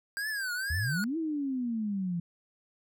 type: tone with vibrato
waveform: square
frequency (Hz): 1588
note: G6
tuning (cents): +22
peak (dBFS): -32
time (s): 0.17-1.04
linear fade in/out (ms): 0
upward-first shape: triangle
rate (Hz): 2.1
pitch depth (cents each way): 190
type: exponential two-way sweep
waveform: sine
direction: up then down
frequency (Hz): 73 to 332.8 to 168.2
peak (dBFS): -29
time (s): 0.7-2.2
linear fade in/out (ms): 5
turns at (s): 1.17
effects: none